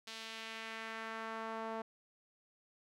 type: tone with band-pass filter sweep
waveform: sawtooth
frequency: 223.5 Hz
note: A3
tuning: 27 cents sharp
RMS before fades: -44 dBFS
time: 0.07-1.82 s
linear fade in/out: 5 ms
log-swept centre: 4000 to 790 Hz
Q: 1.3
effects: none